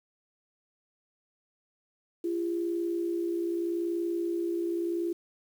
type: tone pair together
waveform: sine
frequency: 341.1 / 401.9 Hz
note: F4 / G4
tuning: -41 / +43 cents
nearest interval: minor third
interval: 284 cents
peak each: -28 / -37 dBFS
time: 2.24-5.13 s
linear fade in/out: 5 ms
effects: 9-bit